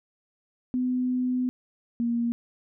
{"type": "tone pair in turn", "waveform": "sine", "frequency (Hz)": [251.9, 235.4], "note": ["B3", "A#3"], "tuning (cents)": [34, 17], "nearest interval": "minor second", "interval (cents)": 117, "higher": "first", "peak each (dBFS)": -23, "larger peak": "neither", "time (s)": [[0.74, 1.49], [2, 2.32]], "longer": "first", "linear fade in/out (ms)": 0, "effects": []}